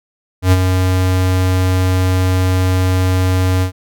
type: tone with ADSR envelope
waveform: square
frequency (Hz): 92.5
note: F#2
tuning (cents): 0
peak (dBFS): -6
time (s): 0.42-3.72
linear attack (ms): 100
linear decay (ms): 37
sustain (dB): -6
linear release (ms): 98
effects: none